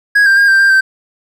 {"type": "tone with pitch steps", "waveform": "triangle", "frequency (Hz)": [1655, 1582, 1619, 1573, 1589, 1556], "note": ["G#6", "G6", "G#6", "G6", "G6", "G6"], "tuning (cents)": [-6, 15, -45, 6, 23, -13], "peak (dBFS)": -4, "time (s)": [0.15, 0.81], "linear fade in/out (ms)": 10, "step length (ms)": 110, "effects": []}